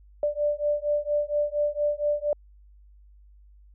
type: beating tone pair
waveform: sine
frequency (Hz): 587.3 / 591.6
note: D5 / D5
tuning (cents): 0 / +13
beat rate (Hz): 4.3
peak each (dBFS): -26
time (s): 0.23-2.33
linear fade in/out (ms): 2
effects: added 50 Hz sine -50 dBFS peak until 3.74 s